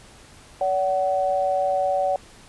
sine tone pair together, 571 / 750.6 Hz, D5 / F#5, -49 / +25 cents, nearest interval perfect fourth, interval 474 cents, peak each -22 dBFS, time 0.61-2.16 s, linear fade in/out 2 ms, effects pink hiss -48 dBFS RMS until 2.48 s + resampled to 24000 Hz

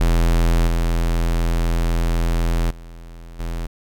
square tone with level steps, 42 Hz, E1, 33 cents sharp, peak -14 / -17 / -36 / -24 dBFS, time 0-3.67 s, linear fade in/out 10 ms, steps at 0.67 / 2.7 / 3.39 s, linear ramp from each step 10 ms, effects none

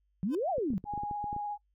sine exponential two-way sweep, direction up then down, 171.5 to 800 to 171.5 Hz, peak -28 dBFS, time 0.23-0.78 s, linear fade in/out 0 ms, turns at 0.5 s
25% pulse tone with exponential growth, 511 Hz, C5, 41 cents flat, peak -36 dBFS, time 0.27-0.35 s, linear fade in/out 2 ms, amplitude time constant 17 ms
clicks, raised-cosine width 3 ms, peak -29 dBFS, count 11, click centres 0.582 / 0.704 / 0.735 / 0.841 / 0.937 / 0.977 / 1.035 / 1.112 / 1.242 / 1.329 / 1.364 s
sine tone with vibrato, 827 Hz, G#5, 8 cents flat, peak -33 dBFS, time 0.85-1.58 s, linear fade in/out 50 ms, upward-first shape sine, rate 17 Hz, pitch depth 15 cents each way
effects noise-tail reverb RT60 0.1 s tail -21 dB re dry + added 50 Hz sine -70 dBFS peak until 1.74 s

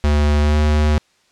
square tone with pitch glide, 73.9 to 75.41 Hz, D2 to D2, +11 to +46 cents, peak -13 dBFS, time 0.04-0.98 s, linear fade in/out 0 ms, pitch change +35 cents, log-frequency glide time 0.41-0.56 s, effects white hiss -58 dBFS RMS until 1.31 s + low-pass 6000 Hz 12 dB/octave

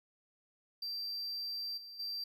triangle tone with level steps, 4699 Hz, D8, in tune, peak -36 / -46 / -36 dBFS, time 0.82-2.24 s, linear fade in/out 5 ms, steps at 1.77 / 1.99 s, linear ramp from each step 10 ms, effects none

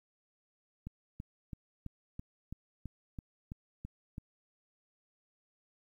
click train, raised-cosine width 5 ms, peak -29 dBFS, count 11, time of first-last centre 0.87-4.181 s, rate 3.02 Hz, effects 11-bit

